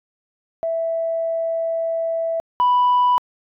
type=tone pair in turn; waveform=sine; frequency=659.3 / 987.8 Hz; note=E5 / B5; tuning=0 / 0 cents; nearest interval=perfect fifth; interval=700 cents; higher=second; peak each=-19 / -11 dBFS; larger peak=second; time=0.63-2.4 / 2.6-3.18 s; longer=first; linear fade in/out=0 ms; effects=tanh soft clip ceiling -11 dBFS